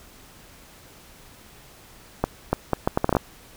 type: accelerating click train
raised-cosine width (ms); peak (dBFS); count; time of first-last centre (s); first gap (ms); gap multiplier
1; -5; 10; 2.24-3.168; 290; 0.7
effects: pink hiss -49 dBFS RMS until 3.56 s